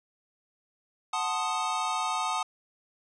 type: chord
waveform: square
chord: F# diminished seventh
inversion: none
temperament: equal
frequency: 740 / 880 / 1046.5 / 1244.5 Hz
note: F#5 / A5 / C6 / Eb6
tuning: 0 / 0 / 0 / 0 cents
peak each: -35 / -33 / -38 / -32 dBFS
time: 1.13-2.43 s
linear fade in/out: 5 ms
effects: resampled to 22050 Hz